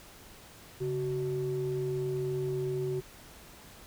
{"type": "tone pair together", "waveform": "sine", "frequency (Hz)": [139.3, 374.9], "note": ["C#3", "F#4"], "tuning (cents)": [9, 23], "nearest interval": "octave + perfect fourth", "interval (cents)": 1714, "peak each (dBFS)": [-33, -30], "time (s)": [0.8, 3.01], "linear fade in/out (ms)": 20, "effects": ["tanh soft clip ceiling -24 dBFS", "pink hiss -52 dBFS RMS until 3.86 s"]}